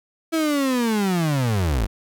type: linear sweep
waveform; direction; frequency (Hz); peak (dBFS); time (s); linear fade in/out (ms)
35% pulse; down; 329.6 to 45.44; -17; 0.32-1.87; 20
effects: none